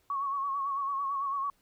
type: tone with vibrato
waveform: sine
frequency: 1108.7 Hz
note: C#6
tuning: in tune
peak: -29 dBFS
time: 0.1-1.5 s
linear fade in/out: 2 ms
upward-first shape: sine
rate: 9 Hz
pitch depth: 50 cents each way
effects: pink hiss -70 dBFS RMS until 1.61 s